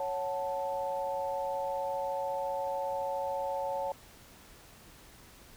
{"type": "chord", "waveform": "sine", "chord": "F# minor", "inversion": "second", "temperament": "equal", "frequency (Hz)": [554.4, 740, 880], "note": ["C#5", "F#5", "A5"], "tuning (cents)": [0, 0, 0], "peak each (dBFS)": [-34, -39, -35], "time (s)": [0, 3.92], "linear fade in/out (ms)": 2, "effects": ["pink hiss -55 dBFS RMS until 5.56 s"]}